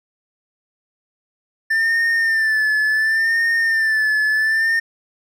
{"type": "tone with vibrato", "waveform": "triangle", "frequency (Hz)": 1779, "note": "A6", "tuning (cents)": 19, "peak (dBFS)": -13, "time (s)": [1.7, 4.8], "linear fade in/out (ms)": 10, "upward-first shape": "sine", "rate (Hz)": 0.7, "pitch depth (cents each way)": 55, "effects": []}